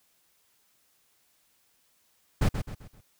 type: noise with echo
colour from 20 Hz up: brown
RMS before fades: -21 dBFS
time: 2.41-2.49 s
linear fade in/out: 10 ms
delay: 130 ms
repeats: 4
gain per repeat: -8 dB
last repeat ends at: 3.01 s
effects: white hiss -68 dBFS RMS until 3.19 s